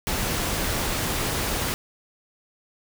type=noise; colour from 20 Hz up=pink; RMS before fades=-26 dBFS; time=0.07-1.74 s; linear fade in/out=0 ms; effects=none